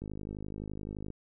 click train, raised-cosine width 3 ms, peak -27 dBFS, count 57, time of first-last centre 0.02-1.103 s, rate 51.7 Hz, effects none

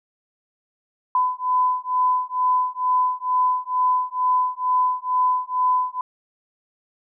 sine beating tone pair, 1005 / 1007.2 Hz, B5 / B5, +30 / +34 cents, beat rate 2.2 Hz, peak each -21 dBFS, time 1.15-6.01 s, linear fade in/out 2 ms, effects none

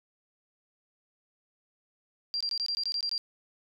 sine tone bursts, 4743 Hz, D8, 16 cents sharp, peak -28 dBFS, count 10, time 2.34-3.179 s, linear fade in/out 0 ms, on 65 ms, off 21 ms, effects none

